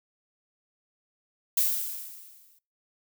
violet noise with exponential decay, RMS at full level -22 dBFS, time 1.57-2.59 s, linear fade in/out 5 ms, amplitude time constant 220 ms, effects noise-tail reverb RT60 0.3 s tail -23 dB re dry

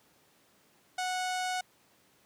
sawtooth tone with low-pass filter, 736 Hz, F#5, 9 cents flat, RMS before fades -33 dBFS, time 0.98-1.61 s, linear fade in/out 5 ms, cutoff 8300 Hz, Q 1.1, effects pink hiss -65 dBFS RMS until 2.25 s + high-pass 150 Hz 12 dB/octave

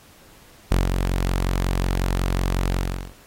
sawtooth tone with ADSR envelope, 45.48 Hz, F#1, 29 cents flat, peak -11 dBFS, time 0.71-3.14 s, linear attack 6 ms, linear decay 160 ms, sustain -5 dB, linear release 390 ms, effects pink hiss -51 dBFS RMS until 3.26 s + AAC 48 kbps

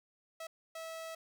sawtooth tone bursts at uneven times, 650 Hz, E5, 24 cents flat, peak -38 dBFS, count 2, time 0.4-0.47 / 0.75-1.15 s, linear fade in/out 5 ms, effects none

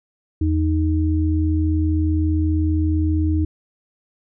sine tone pair together, 82.41 / 310.6 Hz, E2 / D#4, 0 / -3 cents, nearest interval octave + major seventh, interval 2297 cents, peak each -17 / -21 dBFS, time 0.41-3.45 s, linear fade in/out 5 ms, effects none

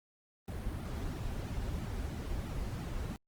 brown noise with flanger, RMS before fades -38 dBFS, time 0.48-3.16 s, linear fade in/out 0 ms, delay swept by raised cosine 1.8 to 7 ms, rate 3 Hz, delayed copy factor -0.9, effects Opus 32 kbps

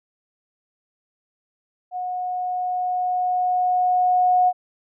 sine tone with level ramp, 728 Hz, F#5, 28 cents flat, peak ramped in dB -25 to -13 dBFS, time 1.91-4.53 s, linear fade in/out 50 ms, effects none

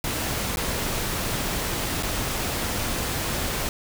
pink noise with dropouts, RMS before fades -27 dBFS, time 0.04-3.69 s, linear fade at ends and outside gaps 1 ms, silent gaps 0.56-0.571 / 2.026-2.032 s, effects none

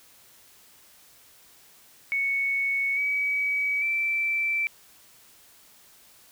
sine tone with pitch steps, 2217 / 2274 / 2333 Hz, C#7 / C#7 / D7, 0 / +44 / -12 cents, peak -23 dBFS, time 2.12-4.67 s, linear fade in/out 0 ms, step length 850 ms, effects white hiss -55 dBFS RMS until 6.31 s

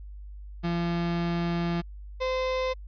35% pulse tone pair in turn, 171 / 516 Hz, F3 / C5, -36 / -24 cents, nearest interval octave + perfect fifth, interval 1912 cents, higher second, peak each -24 dBFS, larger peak neither, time 0.63-1.82 / 2.2-2.74 s, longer first, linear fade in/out 20 ms, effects added 50 Hz sine -39 dBFS peak until 2.87 s + resampled to 11025 Hz

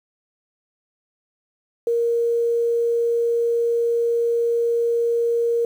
sine tone, 468.2 Hz, A#4, 8 cents sharp, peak -17 dBFS, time 1.87-5.65 s, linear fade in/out 2 ms, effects 8-bit

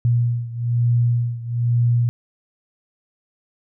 sine beating tone pair, 119 / 120.1 Hz, A#2 / B2, +36 / -48 cents, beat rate 1.1 Hz, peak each -18 / -21 dBFS, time 0.05-2.09 s, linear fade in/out 0 ms, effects none

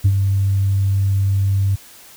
sine tone with ADSR envelope, 98 Hz, G2, in tune, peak -6 dBFS, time 0.04-1.76 s, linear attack 15 ms, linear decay 57 ms, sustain -7 dB, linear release 13 ms, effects tanh soft clip ceiling -7 dBFS + white hiss -43 dBFS RMS until 2.16 s

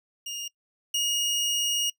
25% pulse tone pair in turn, 2838 / 2869 Hz, F7 / F7, +27 / +46 cents, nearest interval unison, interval 19 cents, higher second, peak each -29 / -20 dBFS, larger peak second, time 0.26-0.48 / 0.94-1.9 s, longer second, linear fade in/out 5 ms, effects noise-tail reverb RT60 0.1 s tail -22 dB re dry

